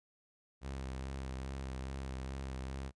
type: tone with vibrato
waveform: sawtooth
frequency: 66.3 Hz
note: C2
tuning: 23 cents sharp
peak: -36 dBFS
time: 0.61-2.92 s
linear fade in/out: 50 ms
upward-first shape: sine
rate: 2.4 Hz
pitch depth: 32 cents each way
effects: noise-tail reverb RT60 0.1 s tail -23 dB re dry + resampled to 22050 Hz